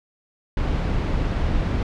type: noise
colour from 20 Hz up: brown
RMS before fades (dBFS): -22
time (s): 0.57-1.83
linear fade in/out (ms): 2
effects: low-pass 4000 Hz 12 dB/octave